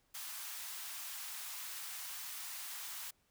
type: high-pass noise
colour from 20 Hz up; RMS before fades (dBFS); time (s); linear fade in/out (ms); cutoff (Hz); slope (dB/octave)
white; -45; 0.14-3.11; 10; 830; 24
effects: pink hiss -75 dBFS RMS until 3.3 s